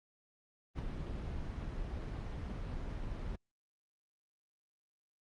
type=noise with ADSR envelope; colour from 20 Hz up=brown; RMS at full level=-34 dBFS; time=0.75-3.36 s; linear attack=38 ms; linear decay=6 ms; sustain=-6 dB; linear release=8 ms; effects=low-pass 5000 Hz 12 dB/octave + Opus 32 kbps